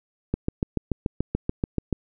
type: click train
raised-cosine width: 3 ms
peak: -10 dBFS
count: 12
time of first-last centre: 0.34-1.927 s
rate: 6.93 Hz
effects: none